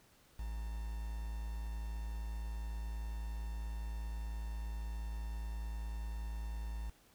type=tone with quantisation; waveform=triangle; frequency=55 Hz; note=A1; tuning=in tune; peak=-36 dBFS; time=0.39-6.9 s; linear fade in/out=5 ms; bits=9; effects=pink hiss -66 dBFS RMS until 7.14 s